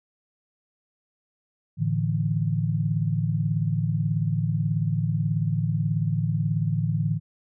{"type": "chord", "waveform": "sine", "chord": "A suspended fourth", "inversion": "none", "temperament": "just", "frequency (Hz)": [110, 146.67, 165], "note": ["A2", "D3", "E3"], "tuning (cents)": [0, -2, 2], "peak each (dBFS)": -26, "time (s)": [1.77, 7.2], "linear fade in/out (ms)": 50, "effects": []}